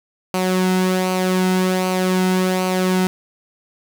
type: tone with flanger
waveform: sawtooth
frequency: 185 Hz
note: F#3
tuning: in tune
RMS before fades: -18 dBFS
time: 0.34-3.07 s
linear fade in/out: 0 ms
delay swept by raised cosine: 0.56 to 1.76 ms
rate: 1.3 Hz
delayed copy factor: -0.5
effects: 8-bit